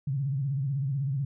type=tone with vibrato; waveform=sine; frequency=137.1 Hz; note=C#3; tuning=19 cents flat; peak=-26 dBFS; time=0.07-1.25 s; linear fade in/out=5 ms; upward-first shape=sine; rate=16 Hz; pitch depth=120 cents each way; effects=none